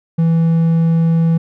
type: tone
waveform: triangle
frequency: 164.81 Hz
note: E3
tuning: in tune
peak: -8 dBFS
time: 0.18-1.38 s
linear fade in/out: 10 ms
effects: none